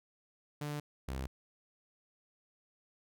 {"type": "tone pair in turn", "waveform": "sawtooth", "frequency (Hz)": [147.6, 65.9], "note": ["D3", "C2"], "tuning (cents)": [9, 13], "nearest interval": "octave + major second", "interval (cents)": 1396, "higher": "first", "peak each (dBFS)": [-33, -33], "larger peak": "neither", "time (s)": [[0.61, 0.8], [1.08, 1.27]], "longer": "neither", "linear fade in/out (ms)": 5, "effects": []}